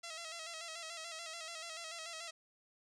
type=tone with vibrato; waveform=5% pulse; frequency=659.3 Hz; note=E5; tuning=in tune; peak=-32 dBFS; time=0.03-2.31 s; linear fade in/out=10 ms; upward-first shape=square; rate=6.9 Hz; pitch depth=53 cents each way; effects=low-pass 9000 Hz 12 dB/octave